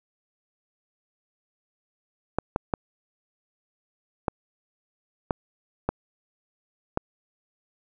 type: clicks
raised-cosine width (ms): 1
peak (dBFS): -9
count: 7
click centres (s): 2.386 / 2.561 / 2.738 / 4.282 / 5.308 / 5.89 / 6.974
effects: none